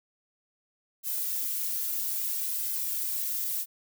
violet noise with flanger, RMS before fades -31 dBFS, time 1.03-3.66 s, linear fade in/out 50 ms, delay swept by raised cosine 1.9 to 2.89 ms, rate 0.62 Hz, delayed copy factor +0.85, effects none

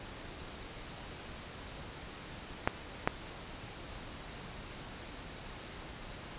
clicks, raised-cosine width 0.5 ms, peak -11 dBFS, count 2, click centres 2.675 / 3.075 s, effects pink hiss -46 dBFS RMS until 6.38 s + resampled to 8000 Hz

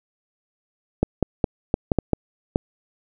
clicks, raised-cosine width 2 ms, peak -4 dBFS, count 8, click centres 1.03 / 1.227 / 1.442 / 1.741 / 1.918 / 1.987 / 2.133 / 2.559 s, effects none

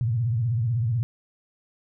sine tone with vibrato, 116.54 Hz, A#2, in tune, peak -21 dBFS, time 0.01-1.03 s, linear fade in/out 0 ms, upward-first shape sine, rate 16 Hz, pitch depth 160 cents each way, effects none

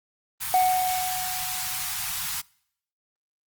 white band-stop noise, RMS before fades -30 dBFS, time 0.4-2.42 s, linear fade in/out 20 ms, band 180 to 770 Hz, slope 96 dB/octave
triangle tone with exponential decay, 740 Hz, F#5, in tune, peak -14 dBFS, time 0.54-2.29 s, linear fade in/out 1 ms, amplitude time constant 380 ms
effects noise-tail reverb RT60 0.7 s tail -25 dB re dry + Opus 24 kbps

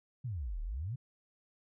sine exponential two-way sweep, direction down then up, 136.8 to 35.58 to 136.8 Hz, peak -35 dBFS, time 0.24-0.96 s, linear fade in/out 10 ms, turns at 0.61 s, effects none

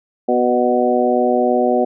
harmonic tone with a mistuned harmonic, 123.47 Hz, B2, in tune, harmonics 2 / 3 / 4 / 5 / 6, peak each -19 / -19 / -19 / -19 / -19 dBFS, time 0.28-1.85 s, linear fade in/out 10 ms, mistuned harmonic 5, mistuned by -16 cents, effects none

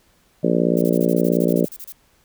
harmonic tone, 58.5 Hz, A#1, 7 cents sharp, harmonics 3 / 4 / 5 / 6 / 7 / 8 / 9 / 10, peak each -21 / -22 / -23 / -24 / -24 / -25 / -26 / -26 dBFS, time 0.43-1.66 s, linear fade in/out 10 ms
violet noise bursts, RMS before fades -35 dBFS, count 15, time 0.77-1.921 s, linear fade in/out 0 ms, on 45 ms, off 34 ms
effects pink hiss -59 dBFS RMS until 2.24 s

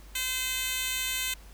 10% pulse tone with high-pass filter, 514 Hz, C5, 31 cents flat, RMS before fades -31 dBFS, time 0.15-1.34 s, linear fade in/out 5 ms, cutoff 3000 Hz, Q 0.73, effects added 50 Hz sine -46 dBFS peak until 1.53 s + pink hiss -55 dBFS RMS until 1.53 s

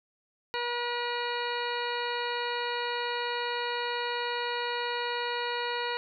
harmonic tone, 481.1 Hz, B4, 45 cents flat, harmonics 1 / 2 / 3 / 4 / 5 / 6 / 8 / 9, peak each -35 / -34 / -38 / -38 / -41 / -40 / -42 / -41 dBFS, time 0.54-5.97 s, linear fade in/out 0 ms, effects none

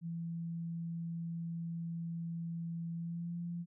sine tone with pitch glide, 167.5 to 171.81 Hz, E3 to F3, +28 to -28 cents, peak -37 dBFS, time 0.01-3.66 s, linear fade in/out 50 ms, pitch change +44 cents, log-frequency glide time 2.95-3.36 s, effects none

